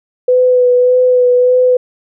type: tone with vibrato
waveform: sine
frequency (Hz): 499.2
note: B4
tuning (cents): +19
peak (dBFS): -6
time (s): 0.28-1.77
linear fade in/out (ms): 5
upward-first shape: sine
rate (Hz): 1.7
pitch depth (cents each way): 19
effects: none